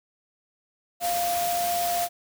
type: tone in noise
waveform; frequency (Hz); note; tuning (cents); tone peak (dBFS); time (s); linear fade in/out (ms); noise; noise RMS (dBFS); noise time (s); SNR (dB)
sine; 698; F5; -1; -24; 1-2.09; 50; white; -31; 1-2.09; +4
effects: none